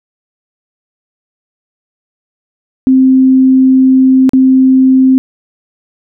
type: tone with dropouts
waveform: sine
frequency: 261.6 Hz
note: C4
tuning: in tune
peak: -3 dBFS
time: 2.87-5.18 s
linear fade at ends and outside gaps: 0 ms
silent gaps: 4.293-4.334 s
effects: none